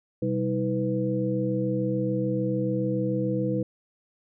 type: tone cluster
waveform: sine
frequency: 127.6 / 194.5 / 319.9 / 496.9 Hz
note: C3 / G3 / D#4 / B4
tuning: -43 / -13 / +48 / +11 cents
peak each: -29 dBFS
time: 0.22-3.63 s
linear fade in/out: 5 ms
effects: none

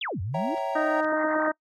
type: exponential two-way sweep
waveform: sine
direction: down then up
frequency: 3729 to 85 to 350 Hz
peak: -28 dBFS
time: 0.01-0.55 s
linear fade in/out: 5 ms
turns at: 0.21 s
type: chord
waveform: triangle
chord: C# diminished seventh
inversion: none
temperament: equal with one note detuned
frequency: 554.4 / 659.3 / 771.4 / 932.3 Hz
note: C#5 / E5 / G5 / Bb5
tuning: 0 / 0 / -28 / 0 cents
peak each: -30 dBFS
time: 0.34-1.01 s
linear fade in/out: 5 ms
type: clicks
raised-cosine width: 0.2 ms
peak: -29 dBFS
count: 2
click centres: 0.58 / 1.046 s
type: harmonic tone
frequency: 310 Hz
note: D#4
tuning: 6 cents flat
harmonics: 1 / 2 / 3 / 4 / 5 / 6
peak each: -29 / -26 / -32 / -31 / -31 / -37 dBFS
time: 0.75-1.52 s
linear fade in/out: 10 ms
effects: noise-tail reverb RT60 0.1 s tail -24 dB re dry + AAC 48 kbps

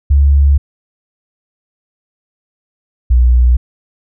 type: tone pair in turn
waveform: sine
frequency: 70.4 / 61.03 Hz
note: C#2 / B1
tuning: +27 / -20 cents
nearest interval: major second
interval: 247 cents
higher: first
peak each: -5 dBFS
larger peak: neither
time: 0.1-0.58 / 3.1-3.57 s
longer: first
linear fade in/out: 10 ms
effects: none

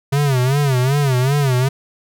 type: tone with vibrato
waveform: square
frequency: 134.9 Hz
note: C#3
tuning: 47 cents flat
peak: -14 dBFS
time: 0.12-1.69 s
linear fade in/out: 10 ms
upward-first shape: sine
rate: 2.6 Hz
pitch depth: 140 cents each way
effects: none

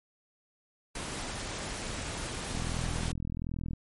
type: noise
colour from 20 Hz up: pink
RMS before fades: -37 dBFS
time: 0.95-3.12 s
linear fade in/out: 5 ms
type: click train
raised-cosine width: 5 ms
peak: -23 dBFS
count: 50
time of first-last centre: 2.55-3.734 s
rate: 41.4 Hz
effects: MP3 48 kbps

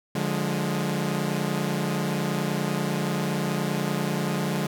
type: chord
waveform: sawtooth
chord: D diminished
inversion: none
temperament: equal with one note detuned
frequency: 146.83 / 177.67 / 207.7 Hz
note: D3 / F3 / Ab3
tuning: 0 / +30 / 0 cents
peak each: -25 dBFS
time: 0.15-4.67 s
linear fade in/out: 5 ms
effects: none

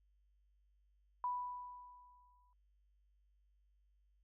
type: tone with exponential decay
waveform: sine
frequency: 987.8 Hz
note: B5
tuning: in tune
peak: -34 dBFS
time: 1.24-2.53 s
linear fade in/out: 1 ms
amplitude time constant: 280 ms
effects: added 50 Hz sine -70 dBFS peak until 4.23 s

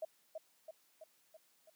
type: tone with echo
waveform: sine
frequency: 636 Hz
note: D#5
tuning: 38 cents sharp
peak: -37 dBFS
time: 0.02-0.05 s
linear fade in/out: 5 ms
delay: 330 ms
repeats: 5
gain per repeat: -4 dB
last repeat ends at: 1.7 s
effects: white hiss -72 dBFS RMS until 1.75 s + high-pass 150 Hz 12 dB/octave

